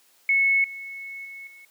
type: tone with level steps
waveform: sine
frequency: 2198 Hz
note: C#7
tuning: 15 cents flat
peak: -17 / -34 / -37 / -45 dBFS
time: 0.29-1.65 s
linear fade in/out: 2 ms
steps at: 0.64 / 1.25 / 1.47 s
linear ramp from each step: 2 ms
effects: white hiss -60 dBFS RMS until 1.7 s + high-pass 300 Hz 12 dB/octave